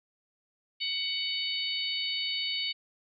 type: harmonic tone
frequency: 746 Hz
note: F#5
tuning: 14 cents sharp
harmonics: 3 / 4 / 5 / 6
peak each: -37 / -33 / -36 / -35 dBFS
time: 0.8-2.73 s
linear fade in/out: 20 ms
effects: none